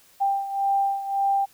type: beating tone pair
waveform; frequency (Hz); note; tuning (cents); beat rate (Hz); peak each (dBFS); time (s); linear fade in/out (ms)
sine; 790 / 791.8; G5 / G5; +13 / +17; 1.8; -22 / -27; 0.2-1.46; 20
effects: white hiss -56 dBFS RMS until 1.53 s